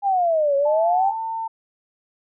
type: exponential two-way sweep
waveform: sine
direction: down then up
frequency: 820 to 550 to 820 Hz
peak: -16 dBFS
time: 0.02-1.13 s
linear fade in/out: 50 ms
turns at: 0.56 s
type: tone with pitch glide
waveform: sine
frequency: 869 to 900.7 Hz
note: A5 to A5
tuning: -22 to +40 cents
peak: -24 dBFS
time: 0.65-1.48 s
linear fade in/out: 10 ms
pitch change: +62 cents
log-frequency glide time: 0.94-1.24 s
effects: none